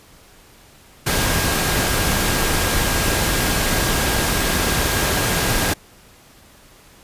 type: tone in noise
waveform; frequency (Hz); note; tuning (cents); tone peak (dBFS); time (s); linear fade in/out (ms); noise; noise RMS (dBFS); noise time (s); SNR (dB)
sine; 1620; G#6; -43; -29; 1.06-5.74; 10; pink; -19; 1.06-5.74; -13
effects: pink hiss -48 dBFS RMS until 7.03 s + resampled to 32000 Hz